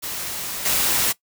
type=noise with level steps; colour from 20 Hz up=white; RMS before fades=-29 / -20 dBFS; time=0.02-1.13 s; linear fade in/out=20 ms; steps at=0.65 s; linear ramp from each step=10 ms; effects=noise-tail reverb RT60 0.1 s tail -19 dB re dry